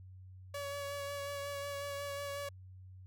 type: tone with vibrato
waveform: sawtooth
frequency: 566 Hz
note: C#5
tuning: 36 cents sharp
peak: -35 dBFS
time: 0.54-2.49 s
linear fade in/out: 5 ms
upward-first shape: sine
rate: 5.5 Hz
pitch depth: 16 cents each way
effects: added 93 Hz sine -50 dBFS peak until 3.06 s